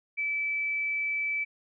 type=tone; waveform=sine; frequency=2310 Hz; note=D7; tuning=29 cents flat; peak=-27 dBFS; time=0.17-1.45 s; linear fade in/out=20 ms; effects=none